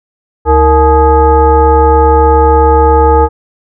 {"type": "tone with frequency modulation", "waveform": "sine", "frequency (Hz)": 463.6, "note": "A#4", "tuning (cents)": -10, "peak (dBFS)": -3, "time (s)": [0.45, 3.29], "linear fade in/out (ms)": 50, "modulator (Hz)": 392, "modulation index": 1.4, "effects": []}